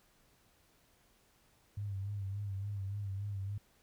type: tone with vibrato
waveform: sine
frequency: 99.7 Hz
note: G2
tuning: 30 cents sharp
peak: -36 dBFS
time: 1.77-3.58 s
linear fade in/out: 5 ms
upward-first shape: sine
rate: 3.5 Hz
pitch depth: 57 cents each way
effects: pink hiss -69 dBFS RMS until 3.82 s